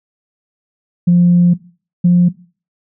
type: tone pair in turn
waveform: sine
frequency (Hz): 175.2 / 176.32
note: F3 / F3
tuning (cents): +6 / +17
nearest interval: unison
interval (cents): 11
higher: second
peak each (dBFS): -5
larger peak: neither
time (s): 1.07-1.54 / 2.04-2.29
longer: first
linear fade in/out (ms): 10
effects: noise-tail reverb RT60 0.4 s tail -19 dB re dry + tanh soft clip ceiling -2 dBFS